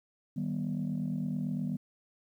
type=chord; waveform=sine; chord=Eb augmented; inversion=none; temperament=just; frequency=155.56 / 194.45 / 243.1 Hz; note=Eb3 / G3 / B3; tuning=0 / -14 / -27 cents; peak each=-34 dBFS; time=0.36-1.77 s; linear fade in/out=10 ms; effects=tanh soft clip ceiling -25 dBFS + 11-bit